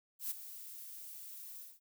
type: noise with ADSR envelope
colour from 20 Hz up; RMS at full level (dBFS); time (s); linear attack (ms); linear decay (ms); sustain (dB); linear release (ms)
violet; -36; 0.19-1.8; 120; 12; -13; 200
effects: none